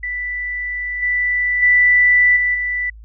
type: tone with level steps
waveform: sine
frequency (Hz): 1977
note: B6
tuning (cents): +1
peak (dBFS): -21 / -15 / -9 / -14 / -18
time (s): 0.03-2.9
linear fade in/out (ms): 5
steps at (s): 1.02 / 1.62 / 2.36 / 2.54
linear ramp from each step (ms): 10
effects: added 54 Hz sine -36 dBFS peak until 3.04 s